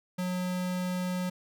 square tone, 181.6 Hz, F#3, 32 cents flat, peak -30 dBFS, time 0.18-1.3 s, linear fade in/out 10 ms, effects none

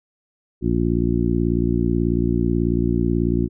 harmonic tone, 58.27 Hz, A#1, in tune, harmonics 1 / 2 / 3 / 4 / 5 / 6, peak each -24 / -24 / -24 / -24 / -24 / -24 dBFS, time 0.61-3.49 s, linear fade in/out 50 ms, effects none

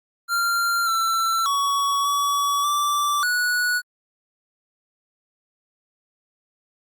square tone with pitch steps, 1385 / 1342 / 1123 / 1137 / 1168 / 1468 Hz, F6 / E6 / C#6 / C#6 / D6 / F#6, -15 / +31 / +22 / +44 / -10 / -14 cents, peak -20 dBFS, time 0.28-3.82 s, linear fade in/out 50 ms, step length 590 ms, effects Opus 48 kbps

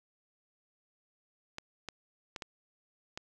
clicks, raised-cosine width 0.2 ms, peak -22 dBFS, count 5, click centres 1.584 / 1.887 / 2.362 / 2.422 / 3.175 s, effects none

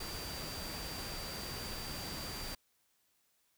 sine tone in noise, 4699 Hz, D8, in tune, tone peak -46 dBFS, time 0-2.55 s, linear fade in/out 5 ms, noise pink, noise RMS -43 dBFS, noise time 0-2.55 s, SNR -6 dB, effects white hiss -75 dBFS RMS until 3.57 s

